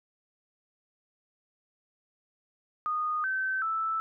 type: tone with pitch steps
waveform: sine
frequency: 1233 / 1540 / 1318 Hz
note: D#6 / G6 / E6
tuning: -16 / -31 / -1 cents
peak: -27 dBFS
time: 2.86-4 s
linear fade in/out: 0 ms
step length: 380 ms
effects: none